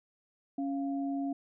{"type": "tone pair together", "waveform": "sine", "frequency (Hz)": [277.2, 695.3], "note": ["C#4", "F5"], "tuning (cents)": [0, -8], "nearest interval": "octave + major third", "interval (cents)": 1592, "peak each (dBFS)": [-31, -40], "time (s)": [0.58, 1.33], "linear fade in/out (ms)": 5, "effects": []}